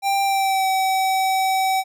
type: tone with pitch glide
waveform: square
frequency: 789 to 763.4 Hz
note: G5 to G5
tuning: +11 to -46 cents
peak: -18 dBFS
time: 0.02-1.84 s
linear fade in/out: 50 ms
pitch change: -57 cents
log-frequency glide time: 0.22-0.67 s
effects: none